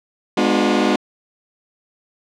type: chord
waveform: sawtooth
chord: G# diminished seventh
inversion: none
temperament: just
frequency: 207.7 / 249.2 / 299 / 358.8 Hz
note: G#3 / B3 / D4 / F4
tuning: 0 / +16 / +31 / +47 cents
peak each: -16 dBFS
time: 0.37-0.96 s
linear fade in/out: 5 ms
effects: low-pass 5000 Hz 12 dB/octave